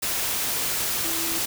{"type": "tone in noise", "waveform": "sine", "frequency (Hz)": 330, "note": "E4", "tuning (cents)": 2, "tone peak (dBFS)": -34, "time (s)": [1.04, 1.39], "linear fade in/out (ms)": 10, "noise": "white", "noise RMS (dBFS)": -26, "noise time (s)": [0.02, 1.46], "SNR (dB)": -11, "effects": []}